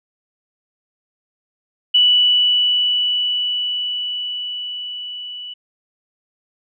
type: tone with level ramp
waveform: sine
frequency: 2959 Hz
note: F#7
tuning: 1 cent flat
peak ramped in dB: -9 to -29 dBFS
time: 1.94-5.54 s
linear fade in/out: 10 ms
effects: none